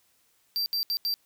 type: tone bursts at uneven times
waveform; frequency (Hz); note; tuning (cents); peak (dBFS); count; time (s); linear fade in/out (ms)
square; 4699; D8; 0; -26; 4; 0.56-0.66 / 0.73-0.83 / 0.9-0.97 / 1.05-1.14; 0
effects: white hiss -67 dBFS RMS until 1.25 s